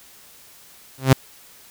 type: tone with exponential growth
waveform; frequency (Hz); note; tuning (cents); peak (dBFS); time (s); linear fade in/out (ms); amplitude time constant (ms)
sawtooth; 132.4; C3; +21; -3; 0.98-1.13; 5; 32
effects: white hiss -48 dBFS RMS until 1.7 s